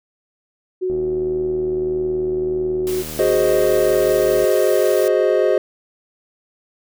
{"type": "tone", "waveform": "sine", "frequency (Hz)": 369.4, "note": "F#4", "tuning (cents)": -3, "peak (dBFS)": -18, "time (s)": [0.81, 3.03], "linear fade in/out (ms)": 20}
{"type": "click train", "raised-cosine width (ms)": 2, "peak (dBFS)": -20, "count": 278, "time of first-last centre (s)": [0.9, 4.442], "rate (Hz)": 78.2}
{"type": "noise", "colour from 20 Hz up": "white", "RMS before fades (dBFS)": -32, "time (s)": [2.87, 5.08], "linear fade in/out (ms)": 0}
{"type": "chord", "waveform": "triangle", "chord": "Ab dominant seventh", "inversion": "third", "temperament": "equal", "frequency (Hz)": [370, 415.3, 523.3, 622.3], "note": ["Gb4", "Ab4", "C5", "Eb5"], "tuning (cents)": [0, 0, 0, 0], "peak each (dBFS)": -17, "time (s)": [3.19, 5.58], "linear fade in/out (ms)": 2}
{"effects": []}